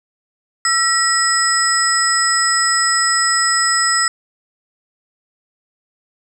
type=tone cluster; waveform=sine; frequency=1333 / 1925 / 5110 / 7940 Hz; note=E6 / B6 / D#8 / B8; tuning=+19 / -45 / +45 / +8 cents; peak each=-18 dBFS; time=0.65-4.08 s; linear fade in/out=2 ms; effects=tanh soft clip ceiling -3 dBFS + 8-bit